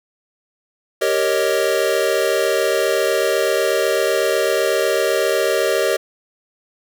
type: chord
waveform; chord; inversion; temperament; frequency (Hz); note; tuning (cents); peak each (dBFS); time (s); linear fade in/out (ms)
square; Eb dominant seventh; first; equal; 392 / 466.2 / 554.4 / 622.3; G4 / Bb4 / Db5 / Eb5; 0 / 0 / 0 / 0; -22; 1.01-5.97; 10
effects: none